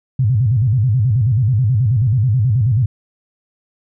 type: tone with vibrato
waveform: sine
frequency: 116.54 Hz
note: A#2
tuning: in tune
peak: -11 dBFS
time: 0.19-2.86 s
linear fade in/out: 5 ms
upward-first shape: square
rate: 9.3 Hz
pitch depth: 200 cents each way
effects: none